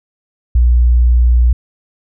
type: tone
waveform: sine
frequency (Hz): 60.2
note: B1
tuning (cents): -44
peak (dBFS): -6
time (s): 0.55-1.53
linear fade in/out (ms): 5
effects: none